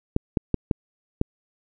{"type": "clicks", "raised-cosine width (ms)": 3, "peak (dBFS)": -7, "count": 5, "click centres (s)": [0.164, 0.372, 0.543, 0.712, 1.214], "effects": []}